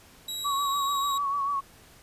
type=tone with pitch glide; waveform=sawtooth; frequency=3865 to 3821 Hz; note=B7 to A#7; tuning=-38 to +42 cents; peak=-29 dBFS; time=0.28-1.18 s; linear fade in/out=5 ms; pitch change=-20 cents; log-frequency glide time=0.39-0.75 s
type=tone with vibrato; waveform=sine; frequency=1123 Hz; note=C#6; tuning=22 cents sharp; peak=-25 dBFS; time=0.44-1.61 s; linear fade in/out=20 ms; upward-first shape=triangle; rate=6.8 Hz; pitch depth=52 cents each way
effects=pink hiss -54 dBFS RMS until 2.02 s + resampled to 32000 Hz